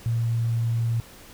sine tone, 115.9 Hz, A#2, 10 cents flat, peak -21 dBFS, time 0.06-1 s, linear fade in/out 0 ms, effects pink hiss -47 dBFS RMS until 1.33 s

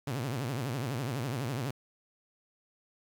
sawtooth tone with vibrato, 128 Hz, C3, 38 cents flat, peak -28 dBFS, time 0.07-1.71 s, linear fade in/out 5 ms, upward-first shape triangle, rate 12 Hz, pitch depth 280 cents each way, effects 9-bit

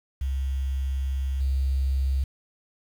sine tone with level steps, 67 Hz, C2, 42 cents sharp, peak -24 / -21 dBFS, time 0.21-2.24 s, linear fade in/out 5 ms, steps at 1.4 s, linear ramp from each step 10 ms, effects 8-bit

